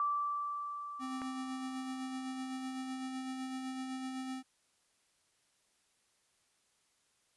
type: tone with exponential decay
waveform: sine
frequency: 1165 Hz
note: D6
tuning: 14 cents flat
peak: -29 dBFS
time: 0-3.09 s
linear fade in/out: 1 ms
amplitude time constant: 670 ms
type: tone with tremolo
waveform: square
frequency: 260.7 Hz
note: C4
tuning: 6 cents flat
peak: -38 dBFS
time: 0.99-4.43 s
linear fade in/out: 50 ms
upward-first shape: sine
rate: 7.9 Hz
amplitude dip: 30%
type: click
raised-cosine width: 0.5 ms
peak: -29 dBFS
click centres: 1.218 s
effects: white hiss -74 dBFS RMS until 7.36 s + resampled to 24000 Hz